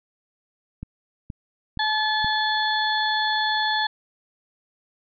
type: click train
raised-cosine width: 5 ms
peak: -20 dBFS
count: 4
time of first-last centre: 0.83-2.245 s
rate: 2.12 Hz
type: harmonic tone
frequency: 863 Hz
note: A5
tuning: 34 cents flat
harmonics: 1 / 2 / 4 / 5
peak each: -24 / -25 / -27 / -30 dBFS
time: 1.79-3.87 s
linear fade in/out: 5 ms
effects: none